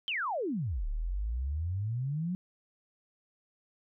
sine exponential two-way sweep, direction down then up, 3237 to 34.65 to 187.4 Hz, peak -30 dBFS, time 0.08-2.35 s, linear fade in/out 0 ms, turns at 0.87 s, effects none

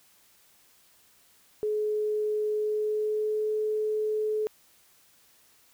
sine tone with pitch glide, 424.8 to 429.2 Hz, G#4 to A4, +39 to -43 cents, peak -25 dBFS, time 1.63-4.47 s, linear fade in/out 0 ms, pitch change +18 cents, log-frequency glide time 2.56-3.52 s, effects white hiss -61 dBFS RMS until 5.73 s

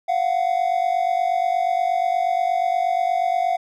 triangle tone pair together, 691.6 / 740 Hz, F5 / F#5, -17 / 0 cents, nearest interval minor second, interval 117 cents, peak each -19 dBFS, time 0.08-3.57 s, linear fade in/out 10 ms, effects none

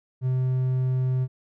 triangle tone, 128.6 Hz, C3, 30 cents flat, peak -19 dBFS, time 0.21-1.28 s, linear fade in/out 50 ms, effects none

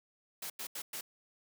white noise bursts at uneven times, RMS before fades -41 dBFS, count 4, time 0.42-0.5 / 0.59-0.67 / 0.75-0.82 / 0.93-1.01 s, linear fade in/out 5 ms, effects high-pass 200 Hz 12 dB/octave

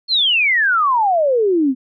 sine exponential sweep, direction down, 4378 to 248 Hz, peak -12 dBFS, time 0.08-1.75 s, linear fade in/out 50 ms, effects none

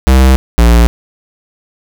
square tone pair in turn, 65.41 / 58.27 Hz, C2 / A#1, 0 / 0 cents, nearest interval major second, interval 200 cents, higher first, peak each -4 dBFS, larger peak neither, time 0.07-0.36 / 0.58-0.87 s, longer neither, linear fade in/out 0 ms, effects none

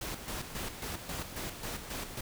pink noise with tremolo, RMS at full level -38 dBFS, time 0.01-2.21 s, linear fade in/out 5 ms, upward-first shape square, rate 3.7 Hz, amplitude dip 55%, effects none

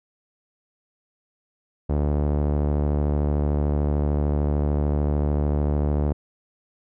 sawtooth tone with low-pass filter, 73.42 Hz, D2, in tune, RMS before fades -22 dBFS, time 1.89-6.13 s, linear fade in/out 10 ms, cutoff 640 Hz, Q 1, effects none

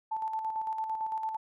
sine tone with tremolo, 880 Hz, A5, in tune, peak -29 dBFS, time 0.11-1.37 s, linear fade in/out 10 ms, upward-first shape square, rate 8.9 Hz, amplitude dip 45%, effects none

